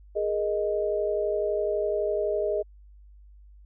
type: chord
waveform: sine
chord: Ab suspended second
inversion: none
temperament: just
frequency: 415.3 / 467.2 / 623 Hz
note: Ab4 / Bb4 / Eb5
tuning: 0 / +4 / +2 cents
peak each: -27 / -33 / -27 dBFS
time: 0.15-2.63 s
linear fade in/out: 20 ms
effects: added 50 Hz sine -48 dBFS peak until 3.65 s